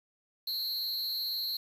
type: tone with amplitude modulation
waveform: square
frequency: 4186 Hz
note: C8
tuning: in tune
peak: -28 dBFS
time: 0.47-1.57 s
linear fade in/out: 5 ms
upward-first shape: sine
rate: 254 Hz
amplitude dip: 95%
effects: 9-bit